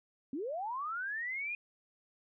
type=linear sweep; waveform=sine; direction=up; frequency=246.9 to 2479 Hz; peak=-35 dBFS; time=0.33-1.55 s; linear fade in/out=2 ms; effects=none